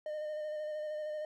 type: tone with vibrato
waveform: triangle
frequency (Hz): 609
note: D#5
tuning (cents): -37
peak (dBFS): -34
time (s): 0.06-1.25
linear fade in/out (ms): 2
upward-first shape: square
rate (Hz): 13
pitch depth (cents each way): 17
effects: none